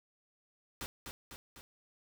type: noise with echo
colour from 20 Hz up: pink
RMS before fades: -41 dBFS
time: 0.81-0.86 s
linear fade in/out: 0 ms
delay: 250 ms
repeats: 3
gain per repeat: -4 dB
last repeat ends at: 1.61 s
effects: none